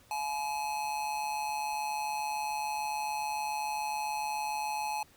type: tone with amplitude modulation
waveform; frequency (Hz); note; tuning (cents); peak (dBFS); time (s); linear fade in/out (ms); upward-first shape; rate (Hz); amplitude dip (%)
square; 850; G#5; +40; -30; 0.11-5.03; 2; sine; 147; 55
effects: pink hiss -61 dBFS RMS until 5.16 s